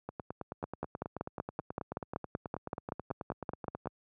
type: two click trains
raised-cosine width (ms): 1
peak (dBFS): -20 / -24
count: 18 / 36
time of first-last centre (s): 0.64-3.872 / 0.09-3.857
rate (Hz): 5.26 / 9.29
effects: high-pass 80 Hz 12 dB/octave